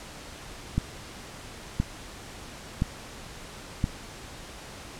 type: click train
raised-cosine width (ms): 5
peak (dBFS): -11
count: 4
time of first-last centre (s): 0.78-3.841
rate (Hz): 0.98
effects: pink hiss -43 dBFS RMS until 4.99 s + low-pass 9000 Hz 12 dB/octave